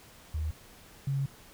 sine tone pair in turn, 77.8 / 137.59 Hz, D#2 / C#3, 0 / -13 cents, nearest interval minor seventh, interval 987 cents, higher second, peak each -29 / -27 dBFS, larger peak second, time 0.34-0.51 / 1.07-1.26 s, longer second, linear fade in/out 5 ms, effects pink hiss -54 dBFS RMS until 1.53 s

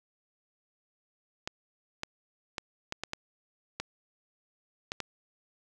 clicks, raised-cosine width 0.2 ms, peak -16 dBFS, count 9, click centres 1.475 / 2.034 / 2.582 / 2.924 / 3.036 / 3.134 / 3.8 / 4.919 / 5.003 s, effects none

